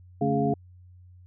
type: tone cluster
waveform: sine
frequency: 142.2 / 218.2 / 278.8 / 417.3 / 700 Hz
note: C#3 / A3 / C#4 / G#4 / F5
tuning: +45 / -14 / +10 / +8 / +4 cents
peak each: -28 dBFS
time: 0.21-0.54 s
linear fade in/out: 5 ms
effects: added 90 Hz sine -48 dBFS peak until 1.26 s